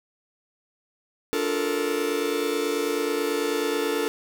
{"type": "chord", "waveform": "45% pulse", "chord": "Bb major seventh", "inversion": "first", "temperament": "just", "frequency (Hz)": [291.4, 349.6, 437, 466.2], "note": ["D4", "F4", "A4", "Bb4"], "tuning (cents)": [-13, 2, -12, 0], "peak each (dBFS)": [-30, -32, -27, -29], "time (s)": [1.33, 4.08], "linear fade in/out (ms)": 0, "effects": []}